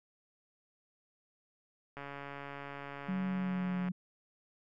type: click train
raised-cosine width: 0.5 ms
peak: -29 dBFS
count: 271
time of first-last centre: 1.97-3.885 s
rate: 141 Hz
type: tone with pitch glide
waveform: sine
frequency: 187.6 to 181.63 Hz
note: F#3 to F#3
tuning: +24 to -32 cents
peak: -32 dBFS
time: 3.08-3.92 s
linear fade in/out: 10 ms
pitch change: -56 cents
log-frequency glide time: 3.27-3.79 s
effects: none